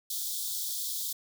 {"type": "high-pass noise", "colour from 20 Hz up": "white", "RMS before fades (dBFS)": -34, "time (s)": [0.1, 1.13], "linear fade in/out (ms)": 5, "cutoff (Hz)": 3300, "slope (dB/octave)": 96, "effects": []}